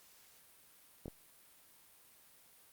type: clicks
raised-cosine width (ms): 2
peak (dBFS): -30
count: 2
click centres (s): 1.058 / 1.081
effects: white hiss -63 dBFS RMS until 2.72 s + Opus 48 kbps